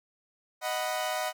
sawtooth chord, B major, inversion first, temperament equal, 622.3 / 740 / 987.8 Hz, D#5 / F#5 / B5, 0 / 0 / 0 cents, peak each -29 / -29 / -33 dBFS, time 0.61-1.33 s, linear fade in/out 50 ms, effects none

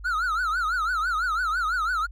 triangle tone with vibrato, 1363 Hz, F6, 43 cents flat, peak -21 dBFS, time 0.04-2.07 s, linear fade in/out 20 ms, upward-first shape triangle, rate 6 Hz, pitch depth 200 cents each way, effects added 50 Hz sine -38 dBFS peak until 2.11 s

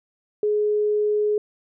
sine tone, 420 Hz, G#4, 19 cents sharp, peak -18 dBFS, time 0.43-1.38 s, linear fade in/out 2 ms, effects none

